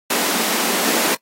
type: high-pass noise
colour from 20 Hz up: pink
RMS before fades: -19 dBFS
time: 0.1-1.15 s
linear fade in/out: 5 ms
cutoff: 200 Hz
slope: 48 dB/octave
effects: noise-tail reverb RT60 0.1 s tail -20 dB re dry + AAC 48 kbps